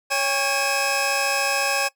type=tone cluster; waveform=20% pulse; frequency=556 / 807 / 2566 Hz; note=C#5 / G#5 / E7; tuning=+5 / -50 / -47 cents; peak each=-20 dBFS; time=0.1-1.89 s; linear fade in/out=20 ms; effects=noise-tail reverb RT60 0.1 s tail -20 dB re dry